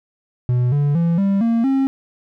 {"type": "tone with pitch steps", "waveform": "triangle", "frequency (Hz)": [123.47, 144.31, 168.66, 197.13, 230.4, 269.3], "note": ["B2", "D3", "E3", "G3", "A#3", "C#4"], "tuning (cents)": [0, -30, 40, 10, -20, -50], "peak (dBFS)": -12, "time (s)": [0.49, 1.87], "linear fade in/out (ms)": 0, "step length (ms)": 230, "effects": []}